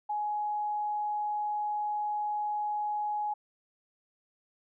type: tone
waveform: sine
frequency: 838 Hz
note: G#5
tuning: 15 cents sharp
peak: -29 dBFS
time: 0.09-3.34 s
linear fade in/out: 10 ms
effects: none